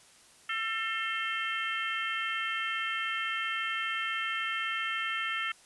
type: harmonic tone with a mistuned harmonic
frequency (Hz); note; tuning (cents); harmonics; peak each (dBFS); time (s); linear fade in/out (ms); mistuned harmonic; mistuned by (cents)
447.4; A4; +29; 3 / 4 / 5 / 6 / 7; -35 / -36 / -37 / -38 / -38; 0.49-5.52; 5; 5; -71
effects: white hiss -58 dBFS RMS until 5.65 s + resampled to 24000 Hz